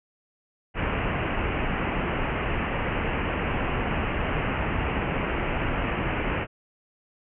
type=low-pass noise; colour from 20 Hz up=pink; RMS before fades=-27 dBFS; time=0.74-6.47 s; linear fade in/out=50 ms; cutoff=2900 Hz; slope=96 dB/octave; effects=none